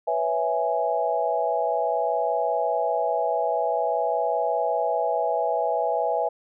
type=chord; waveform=sine; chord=C# minor seventh; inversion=third; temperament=equal; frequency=493.9 / 554.4 / 659.3 / 830.6 Hz; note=B4 / C#5 / E5 / G#5; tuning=0 / 0 / 0 / 0 cents; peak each=-28 / -30 / -25 / -26 dBFS; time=0.07-6.29 s; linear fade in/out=10 ms; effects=none